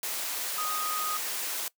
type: tone in noise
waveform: sine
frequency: 1244.5 Hz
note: D#6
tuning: in tune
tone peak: -31 dBFS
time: 0.58-1.17 s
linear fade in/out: 2 ms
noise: white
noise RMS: -33 dBFS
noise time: 0.03-1.68 s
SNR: -1 dB
effects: noise-tail reverb RT60 0.1 s tail -20 dB re dry + high-pass 400 Hz 12 dB/octave